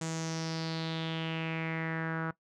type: tone with low-pass filter sweep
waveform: sawtooth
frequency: 162.2 Hz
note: E3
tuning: 28 cents flat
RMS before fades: -35 dBFS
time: 0.01-2.31 s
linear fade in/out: 5 ms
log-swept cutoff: 7400 to 1400 Hz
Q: 4.4
effects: noise-tail reverb RT60 0.1 s tail -18 dB re dry